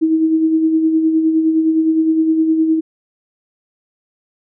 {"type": "tone with tremolo", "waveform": "sine", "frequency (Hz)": 319.6, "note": "D#4", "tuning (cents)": 47, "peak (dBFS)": -9, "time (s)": [0.01, 2.81], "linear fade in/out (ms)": 20, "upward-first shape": "sine", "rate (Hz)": 9.7, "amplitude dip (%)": 45, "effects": []}